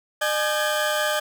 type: tone cluster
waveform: 30% pulse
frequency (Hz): 605 / 841 / 1557 / 1677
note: D#5 / G#5 / G6 / G#6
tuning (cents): -49 / +22 / -12 / +16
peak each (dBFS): -21 / -28 / -25 / -27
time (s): 0.21-1.2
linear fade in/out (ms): 10
effects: none